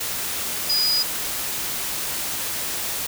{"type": "tone in noise", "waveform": "sine", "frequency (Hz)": 4936, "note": "D#8", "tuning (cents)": -15, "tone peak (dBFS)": -18, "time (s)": [0.69, 1.03], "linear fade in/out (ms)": 10, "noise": "white", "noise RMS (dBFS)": -27, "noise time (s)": [0, 3.07], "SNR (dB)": 6, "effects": []}